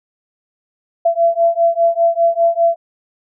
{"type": "beating tone pair", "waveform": "sine", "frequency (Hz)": [672, 677], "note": ["E5", "E5"], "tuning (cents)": [33, 46], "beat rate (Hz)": 5, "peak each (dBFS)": -14, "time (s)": [1.05, 2.76], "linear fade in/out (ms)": 10, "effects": []}